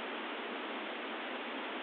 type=band-pass noise; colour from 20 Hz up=pink; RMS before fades=-41 dBFS; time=0-1.82 s; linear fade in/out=0 ms; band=220 to 3500 Hz; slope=96 dB/octave; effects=none